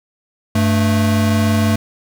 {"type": "tone pair together", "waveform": "square", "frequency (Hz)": [98, 220], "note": ["G2", "A3"], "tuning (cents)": [0, 0], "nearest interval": "octave + major second", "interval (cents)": 1400, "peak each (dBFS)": -16, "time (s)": [0.55, 1.76], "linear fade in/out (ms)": 5, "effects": []}